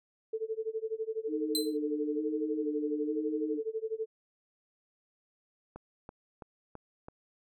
sine tone with tremolo, 442.5 Hz, A4, 10 cents sharp, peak -29 dBFS, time 0.33-4.06 s, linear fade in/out 5 ms, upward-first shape sine, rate 12 Hz, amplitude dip 95%
sine tone with vibrato, 305.9 Hz, D#4, 29 cents flat, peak -32 dBFS, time 1.27-3.61 s, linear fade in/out 50 ms, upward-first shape square, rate 1.1 Hz, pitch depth 25 cents each way
sawtooth tone with exponential decay, 4062 Hz, B7, 48 cents sharp, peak -23 dBFS, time 1.55-1.77 s, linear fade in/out 1 ms, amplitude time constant 47 ms
click train, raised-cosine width 1 ms, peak -30 dBFS, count 5, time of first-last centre 5.76-7.085 s, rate 3.02 Hz
effects none

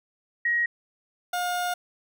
sine / 30% pulse tone pair in turn, 1892 / 714 Hz, A#6 / F5, +25 / +38 cents, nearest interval octave + perfect fourth, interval 1687 cents, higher first, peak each -21 / -23 dBFS, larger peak first, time 0.45-0.66 / 1.33-1.74 s, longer second, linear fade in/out 5 ms, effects none

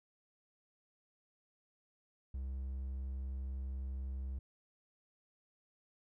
triangle tone, 66 Hz, C2, 16 cents sharp, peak -36 dBFS, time 2.34-4.39 s, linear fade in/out 5 ms, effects none

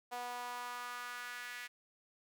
sawtooth tone with high-pass filter sweep, 244.4 Hz, B3, 18 cents flat, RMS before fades -44 dBFS, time 0.11-1.68 s, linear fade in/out 20 ms, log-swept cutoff 740 to 1900 Hz, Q 2.8, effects none

